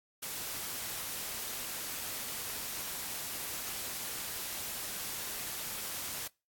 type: noise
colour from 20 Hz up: white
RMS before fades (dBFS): -39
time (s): 0.22-6.28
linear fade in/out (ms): 10
effects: noise-tail reverb RT60 0.3 s tail -26 dB re dry + AAC 64 kbps